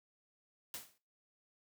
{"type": "noise with exponential decay", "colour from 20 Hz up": "white", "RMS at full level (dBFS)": -41, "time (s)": [0.74, 0.98], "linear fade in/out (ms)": 1, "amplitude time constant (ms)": 52, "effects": ["noise-tail reverb RT60 0.3 s tail -17 dB re dry", "high-pass 80 Hz 12 dB/octave"]}